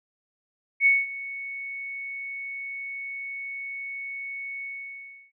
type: tone with ADSR envelope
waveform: sine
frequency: 2217 Hz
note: C#7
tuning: in tune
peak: -14 dBFS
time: 0.8-5.32 s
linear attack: 60 ms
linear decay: 200 ms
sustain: -18 dB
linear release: 690 ms
effects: none